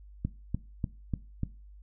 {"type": "click train", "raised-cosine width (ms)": 5, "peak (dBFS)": -17, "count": 5, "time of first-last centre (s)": [0.25, 1.433], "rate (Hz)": 3.38, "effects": ["noise-tail reverb RT60 0.3 s tail -18 dB re dry", "added 50 Hz sine -48 dBFS peak until 1.82 s"]}